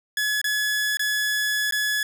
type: tone with dropouts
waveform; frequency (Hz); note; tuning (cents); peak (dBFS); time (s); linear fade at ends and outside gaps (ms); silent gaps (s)
sawtooth; 1700; G#6; +40; -18; 0.17-2.03; 2; 0.415-0.442 / 0.971-0.994 / 1.71-1.723
effects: 9-bit